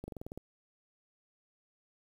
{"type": "slowing click train", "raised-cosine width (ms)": 2, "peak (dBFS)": -28, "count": 8, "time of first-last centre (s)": [0.04, 0.376], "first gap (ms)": 40, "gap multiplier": 1.06, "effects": ["9-bit"]}